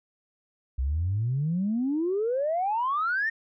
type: exponential sweep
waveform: sine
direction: up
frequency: 61.74 to 1864.7 Hz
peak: -23 dBFS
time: 0.78-3.3 s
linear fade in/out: 10 ms
effects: tanh soft clip ceiling -19 dBFS